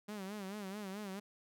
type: tone with vibrato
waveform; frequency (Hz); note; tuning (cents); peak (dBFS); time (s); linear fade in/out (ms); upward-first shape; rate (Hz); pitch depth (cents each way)
sawtooth; 200.1; G3; +36; -38; 0.08-1.2; 10; sine; 4.6; 110
effects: none